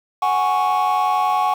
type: chord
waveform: triangle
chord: F# suspended second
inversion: none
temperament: equal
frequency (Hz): 740 / 830.6 / 1108.7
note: F#5 / G#5 / C#6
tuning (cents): 0 / 0 / 0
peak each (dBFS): -17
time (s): 0.22-1.54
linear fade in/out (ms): 5
effects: tanh soft clip ceiling -10 dBFS + 7-bit

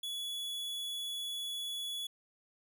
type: tone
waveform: 45% pulse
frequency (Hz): 3397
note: G#7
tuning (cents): +38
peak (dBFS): -37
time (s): 0.03-2.07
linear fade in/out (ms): 5
effects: none

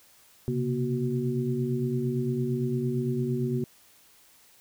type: tone cluster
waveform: sine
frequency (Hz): 125.9 / 134.7 / 239 / 370.9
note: B2 / C#3 / A#3 / F#4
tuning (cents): +34 / -49 / +43 / +4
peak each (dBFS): -35 / -29 / -30 / -31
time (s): 0.48-3.64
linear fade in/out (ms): 0
effects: white hiss -58 dBFS RMS until 4.6 s

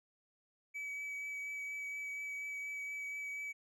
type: tone with vibrato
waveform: triangle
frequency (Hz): 2283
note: D7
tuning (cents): -50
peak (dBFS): -38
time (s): 0.74-3.53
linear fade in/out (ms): 20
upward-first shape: triangle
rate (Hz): 4.2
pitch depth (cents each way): 13
effects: none

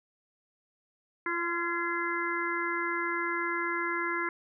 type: harmonic tone with a mistuned harmonic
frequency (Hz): 343.5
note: F4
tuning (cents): -29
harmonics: 1 / 3 / 4 / 5 / 6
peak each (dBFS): -35 / -35 / -35 / -35 / -35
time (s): 1.26-4.29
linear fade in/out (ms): 2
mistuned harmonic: 5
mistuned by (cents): -29
effects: none

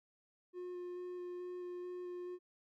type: tone with vibrato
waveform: triangle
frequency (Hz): 357.8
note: F4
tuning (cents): +42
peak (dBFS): -40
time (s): 0.53-2.39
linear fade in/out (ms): 50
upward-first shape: square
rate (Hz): 2.3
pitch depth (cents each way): 8
effects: none

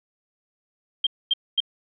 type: tone bursts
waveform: sine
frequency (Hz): 3179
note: G7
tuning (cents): +24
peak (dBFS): -17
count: 3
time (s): 1.04-1.604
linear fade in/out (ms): 5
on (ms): 28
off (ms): 240
effects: none

